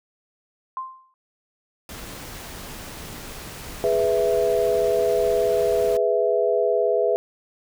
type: tone with exponential decay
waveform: sine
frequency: 1046.5 Hz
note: C6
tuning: in tune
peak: -24 dBFS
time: 0.77-1.14 s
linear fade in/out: 1 ms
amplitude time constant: 80 ms
type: noise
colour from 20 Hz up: pink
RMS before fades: -37 dBFS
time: 1.89-5.97 s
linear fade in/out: 2 ms
type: chord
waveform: sine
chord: E major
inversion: first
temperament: equal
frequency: 415.3 / 493.9 / 659.3 Hz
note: G#4 / B4 / E5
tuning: 0 / 0 / 0 cents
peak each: -22 dBFS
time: 3.84-7.16 s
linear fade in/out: 0 ms
effects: none